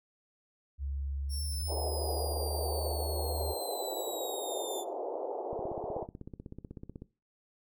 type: tone with pitch glide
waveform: sine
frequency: 69.3 to 74.7 Hz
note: C#2 to D2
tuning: 0 to +30 cents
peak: -33 dBFS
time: 0.78-3.55 s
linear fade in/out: 50 ms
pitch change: +130 cents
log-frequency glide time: 1.34-1.43 s
type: exponential sweep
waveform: 15% pulse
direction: down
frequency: 5480 to 3520 Hz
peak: -33 dBFS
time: 1.29-4.85 s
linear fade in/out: 50 ms
type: band-pass noise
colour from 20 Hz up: pink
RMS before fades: -37 dBFS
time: 1.67-6.07 s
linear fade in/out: 50 ms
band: 360 to 830 Hz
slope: 48 dB/octave
type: click train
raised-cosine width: 3 ms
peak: -30 dBFS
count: 25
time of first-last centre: 5.53-7.021 s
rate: 16.1 Hz
effects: noise-tail reverb RT60 0.3 s tail -19 dB re dry